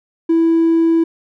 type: tone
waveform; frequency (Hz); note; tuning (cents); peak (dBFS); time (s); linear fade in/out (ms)
triangle; 329.6; E4; 0; -7; 0.29-1.04; 10
effects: tanh soft clip ceiling -6 dBFS